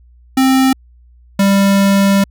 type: tone pair in turn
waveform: square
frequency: 263.5 / 197.42 Hz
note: C4 / G3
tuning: +12 / +13 cents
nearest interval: perfect fourth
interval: 499 cents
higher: first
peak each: -9 dBFS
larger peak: neither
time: 0.37-0.73 / 1.39-2.24 s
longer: second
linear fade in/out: 5 ms
effects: added 60 Hz sine -42 dBFS peak until 2.3 s